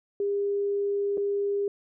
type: tone with dropouts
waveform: sine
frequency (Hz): 403.1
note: G4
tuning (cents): +48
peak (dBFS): -24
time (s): 0.2-1.68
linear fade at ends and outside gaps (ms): 2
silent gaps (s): 1.173-1.178
effects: none